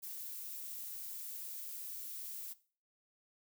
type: noise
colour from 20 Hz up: violet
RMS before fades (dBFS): -45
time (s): 0.02-2.54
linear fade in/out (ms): 20
effects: noise-tail reverb RT60 0.4 s tail -17 dB re dry